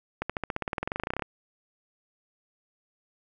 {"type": "accelerating click train", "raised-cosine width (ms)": 0.5, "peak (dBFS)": -14, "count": 22, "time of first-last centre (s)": [0.22, 1.222], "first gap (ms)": 76, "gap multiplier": 0.95, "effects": []}